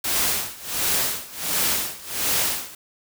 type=noise with tremolo; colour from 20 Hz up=white; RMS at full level=-21 dBFS; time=0.04-2.75 s; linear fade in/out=5 ms; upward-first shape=sine; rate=1.4 Hz; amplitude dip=90%; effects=none